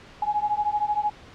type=beating tone pair; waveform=sine; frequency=830.6 / 843.6 Hz; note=G#5 / G#5; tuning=0 / +27 cents; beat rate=13 Hz; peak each=-25 / -25 dBFS; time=0.22-1.1 s; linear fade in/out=5 ms; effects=pink hiss -47 dBFS RMS until 1.34 s + low-pass 4000 Hz 12 dB/octave